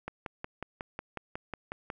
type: click train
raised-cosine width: 0.5 ms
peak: -21 dBFS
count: 11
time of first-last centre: 0.08-1.901 s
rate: 5.49 Hz
effects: none